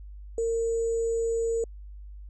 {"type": "tone with sample-and-hold", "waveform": "sine", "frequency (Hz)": 457.9, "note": "A#4", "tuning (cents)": -31, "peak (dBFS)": -24, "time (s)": [0.38, 1.64], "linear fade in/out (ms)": 2, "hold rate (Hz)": 7350, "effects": ["added 50 Hz sine -40 dBFS peak until 2.29 s", "resampled to 22050 Hz"]}